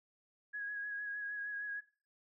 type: tone with vibrato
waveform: sine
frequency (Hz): 1661.2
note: G#6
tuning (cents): 0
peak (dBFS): -38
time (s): 0.53-1.81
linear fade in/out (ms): 20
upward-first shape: sine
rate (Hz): 6.5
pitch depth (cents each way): 26
effects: noise-tail reverb RT60 0.4 s tail -21 dB re dry